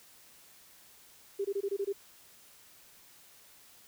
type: tone bursts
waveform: sine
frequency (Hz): 397.6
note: G4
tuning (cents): +25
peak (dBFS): -29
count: 7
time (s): 1.39-1.928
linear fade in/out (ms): 10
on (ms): 58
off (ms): 22
effects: white hiss -58 dBFS RMS until 3.87 s